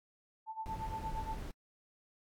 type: tone with tremolo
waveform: sine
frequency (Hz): 883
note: A5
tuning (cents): +6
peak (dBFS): -36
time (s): 0.46-1.4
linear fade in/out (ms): 50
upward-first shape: sine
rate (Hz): 8.6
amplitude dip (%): 85
type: noise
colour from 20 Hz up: brown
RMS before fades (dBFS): -42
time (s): 0.66-1.51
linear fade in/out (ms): 0
effects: AAC 64 kbps